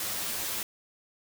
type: noise with comb filter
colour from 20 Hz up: white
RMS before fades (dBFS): -33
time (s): 0-0.63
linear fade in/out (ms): 2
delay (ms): 9.3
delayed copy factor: +0.7
effects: none